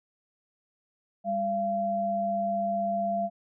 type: tone pair together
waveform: sine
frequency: 200.5 / 683.8 Hz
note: G3 / F5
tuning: +39 / -37 cents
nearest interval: octave + major sixth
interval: 2124 cents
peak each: -33 / -26 dBFS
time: 1.24-3.3 s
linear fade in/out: 50 ms
effects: none